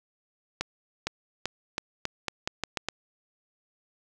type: accelerating click train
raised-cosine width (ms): 0.2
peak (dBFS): -11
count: 10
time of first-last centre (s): 0.61-2.886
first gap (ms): 460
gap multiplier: 0.84
effects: none